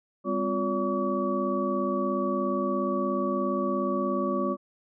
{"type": "tone cluster", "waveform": "sine", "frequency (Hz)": [200.4, 257.4, 353.2, 569, 1139], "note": ["G3", "C4", "F4", "C#5", "C#6"], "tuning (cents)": [38, -28, 20, 45, 47], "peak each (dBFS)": -31, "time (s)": [0.24, 4.57], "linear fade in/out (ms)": 50, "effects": []}